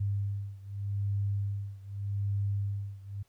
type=beating tone pair; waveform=sine; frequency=100 / 100.83 Hz; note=G2 / G2; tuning=+35 / +49 cents; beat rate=0.83 Hz; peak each=-32 / -34 dBFS; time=0-3.23 s; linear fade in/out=10 ms; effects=pink hiss -71 dBFS RMS until 3.28 s